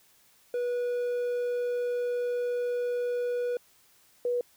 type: tone pair in turn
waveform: triangle / sine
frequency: 487.3 / 487.3 Hz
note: B4 / B4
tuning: -23 / -23 cents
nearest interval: unison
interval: 0 cents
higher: neither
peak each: -25 dBFS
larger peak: neither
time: 0.54-3.57 / 4.25-4.41 s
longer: first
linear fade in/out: 2 ms
effects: white hiss -62 dBFS RMS until 4.56 s

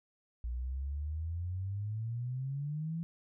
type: exponential sweep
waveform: sine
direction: up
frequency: 58.27 to 169.1 Hz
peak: -34 dBFS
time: 0.44-3.03 s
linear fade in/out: 0 ms
effects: none

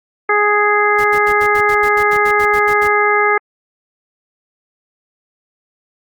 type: harmonic tone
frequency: 415.8 Hz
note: G#4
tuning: 2 cents sharp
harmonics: 1 / 2 / 3 / 4 / 5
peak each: -16 / -18 / -16 / -18 / -17 dBFS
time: 0.29-3.38 s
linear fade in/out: 5 ms
type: noise bursts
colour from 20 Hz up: pink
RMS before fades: -30 dBFS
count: 14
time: 0.98-2.879 s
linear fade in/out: 10 ms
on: 66 ms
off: 75 ms
effects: Opus 48 kbps

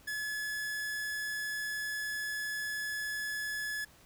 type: tone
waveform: 45% pulse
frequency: 1707 Hz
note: G#6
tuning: 47 cents sharp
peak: -34 dBFS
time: 0.07-3.85 s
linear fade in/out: 10 ms
effects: pink hiss -60 dBFS RMS until 4.05 s

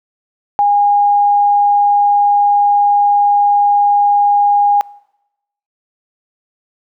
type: tone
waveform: sine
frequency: 817 Hz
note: G#5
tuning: 29 cents flat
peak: -8 dBFS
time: 0.59-4.81 s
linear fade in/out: 0 ms
effects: noise-tail reverb RT60 0.9 s tail -23 dB re dry

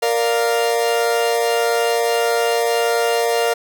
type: chord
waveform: 40% pulse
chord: Bb major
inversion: none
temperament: equal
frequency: 466.2 / 587.3 / 698.5 Hz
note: Bb4 / D5 / F5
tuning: 0 / 0 / 0 cents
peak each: -17 / -23 / -20 dBFS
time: 0.02-3.54 s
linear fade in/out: 10 ms
effects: none

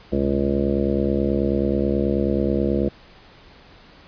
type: harmonic tone with a mistuned harmonic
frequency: 69.3 Hz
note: C#2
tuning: in tune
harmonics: 1 / 2 / 3 / 4 / 5 / 6 / 7 / 8 / 9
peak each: -27 / -32 / -23 / -28 / -24 / -33 / -26 / -30 / -32 dBFS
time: 0.12-2.89 s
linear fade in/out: 5 ms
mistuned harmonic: 2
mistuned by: -130 cents
effects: pink hiss -48 dBFS RMS until 4.07 s + resampled to 11025 Hz

